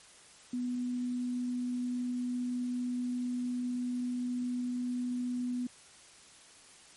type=tone; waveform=sine; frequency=246.9 Hz; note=B3; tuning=in tune; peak=-31 dBFS; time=0.53-5.67 s; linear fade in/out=5 ms; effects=white hiss -56 dBFS RMS until 6.96 s + MP3 48 kbps